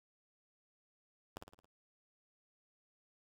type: tone with echo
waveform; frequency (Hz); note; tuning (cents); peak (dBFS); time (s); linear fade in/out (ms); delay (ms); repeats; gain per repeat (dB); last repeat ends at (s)
5% pulse; 103.83; G#2; 0; -29; 1.36-1.38; 5; 55; 5; -5; 1.655
effects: none